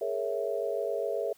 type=chord; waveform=sine; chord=A# half-diminished seventh; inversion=third; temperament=equal with one note detuned; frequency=415.3 / 462.7 / 554.4 / 659.3 Hz; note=G#4 / A#4 / C#5 / E5; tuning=0 / -13 / 0 / 0 cents; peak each=-34 dBFS; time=0.01-1.33 s; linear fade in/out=5 ms; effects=white hiss -62 dBFS RMS until 1.37 s